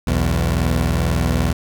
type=tone pair together; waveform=20% pulse; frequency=62.22 / 82.41 Hz; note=B1 / E2; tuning=+14 / 0 cents; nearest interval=perfect fourth; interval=486 cents; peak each=-14 dBFS; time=0.07-1.53 s; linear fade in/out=5 ms; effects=none